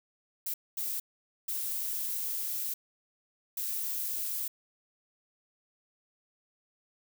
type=noise bursts at uneven times; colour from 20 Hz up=violet; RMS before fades=-34 dBFS; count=4; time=0.46-0.54 / 0.77-1 / 1.48-2.74 / 3.57-4.48 s; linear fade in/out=5 ms; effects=none